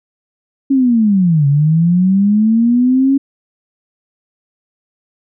sine linear two-way sweep, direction down then up, 277.2 to 138.59 to 277.2 Hz, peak -8 dBFS, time 0.7-3.18 s, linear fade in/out 10 ms, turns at 1.47 s, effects none

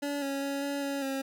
25% pulse tone with pitch steps, 286 / 276.4 / 278.8 / 282.3 / 279 / 270.2 Hz, D4 / C#4 / C#4 / C#4 / C#4 / C#4, -46 / -5 / +10 / +32 / +11 / -44 cents, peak -27 dBFS, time 0.02-1.22 s, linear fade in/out 10 ms, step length 200 ms, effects none

